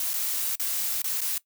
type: noise with dropouts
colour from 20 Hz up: blue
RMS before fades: -28 dBFS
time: 0-1.38 s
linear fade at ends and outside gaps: 2 ms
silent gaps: 0.134-0.138 / 0.555-0.597 / 1.019-1.042 / 1.207-1.215 s
effects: noise-tail reverb RT60 0.1 s tail -19 dB re dry